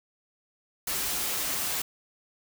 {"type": "noise with comb filter", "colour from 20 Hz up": "white", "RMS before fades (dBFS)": -30, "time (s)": [0.87, 1.82], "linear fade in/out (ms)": 5, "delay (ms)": 8.9, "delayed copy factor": -0.5, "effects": []}